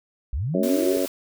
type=linear sweep; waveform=sine; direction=up; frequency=50.2 to 415.3 Hz; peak=-23 dBFS; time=0.33-0.97 s; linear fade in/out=0 ms
type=harmonic tone; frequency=92.6 Hz; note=F#2; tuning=2 cents sharp; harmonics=3 / 4 / 5 / 6 / 7; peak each=-26 / -27 / -30 / -26 / -31 dBFS; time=0.54-1.06 s; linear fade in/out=5 ms
type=band-stop noise; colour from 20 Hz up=white; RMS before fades=-35 dBFS; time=0.63-1.08 s; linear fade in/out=2 ms; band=360 to 830 Hz; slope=96 dB/octave
effects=none